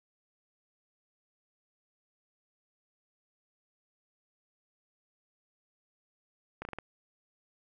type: slowing click train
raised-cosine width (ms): 0.5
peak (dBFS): -23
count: 5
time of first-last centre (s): 6.62-6.786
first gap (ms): 31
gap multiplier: 1.2
effects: none